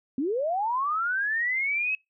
sine linear sweep, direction up, 246.9 to 2589 Hz, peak -24 dBFS, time 0.18-1.95 s, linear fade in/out 2 ms, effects noise-tail reverb RT60 0.2 s tail -25 dB re dry

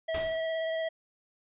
square tone with vibrato, 648 Hz, E5, 30 cents flat, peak -30 dBFS, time 0.08-0.89 s, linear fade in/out 10 ms, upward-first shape square, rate 17 Hz, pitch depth 9 cents each way
pink noise with exponential decay, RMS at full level -34 dBFS, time 0.14-0.54 s, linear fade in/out 5 ms, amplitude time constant 85 ms
effects resampled to 8000 Hz

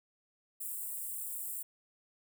white high-pass noise, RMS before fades -40 dBFS, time 0.6-1.63 s, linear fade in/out 10 ms, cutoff 7600 Hz, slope 96 dB/octave, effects none

